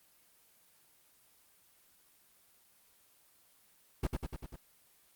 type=noise with echo; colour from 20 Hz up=brown; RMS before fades=-31 dBFS; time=4.03-4.07 s; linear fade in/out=5 ms; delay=98 ms; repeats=5; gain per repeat=-3 dB; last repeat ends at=4.56 s; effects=white hiss -66 dBFS RMS until 5.15 s + Opus 24 kbps